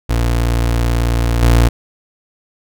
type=tone with level steps; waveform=30% pulse; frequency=58.27 Hz; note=A#1; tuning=in tune; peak=-10 / -5 dBFS; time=0.09-1.69 s; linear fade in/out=10 ms; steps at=1.42 s; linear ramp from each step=10 ms; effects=none